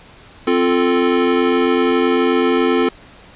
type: chord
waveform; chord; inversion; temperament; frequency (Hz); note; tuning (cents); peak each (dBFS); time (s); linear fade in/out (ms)
square; F major; second; equal; 261.6 / 349.2 / 440; C4 / F4 / A4; 0 / 0 / 0; -18; 0.47-2.89; 5
effects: pink hiss -43 dBFS RMS until 3.35 s + resampled to 8000 Hz